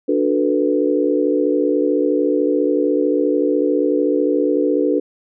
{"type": "chord", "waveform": "sine", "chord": "B minor seventh", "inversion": "first", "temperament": "equal with one note detuned", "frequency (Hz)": [293.7, 364.3, 440, 493.9], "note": ["D4", "F#4", "A4", "B4"], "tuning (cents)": [0, -27, 0, 0], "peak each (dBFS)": [-18, -21, -20, -20], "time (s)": [0.08, 5], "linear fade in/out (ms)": 10, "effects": []}